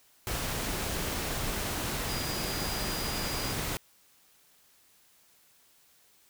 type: tone in noise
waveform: sine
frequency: 4883 Hz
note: D#8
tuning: 33 cents flat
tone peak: -39 dBFS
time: 2.09-3.53 s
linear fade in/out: 0 ms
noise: pink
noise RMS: -33 dBFS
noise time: 0.27-3.77 s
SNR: -9 dB
effects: white hiss -63 dBFS RMS until 6.29 s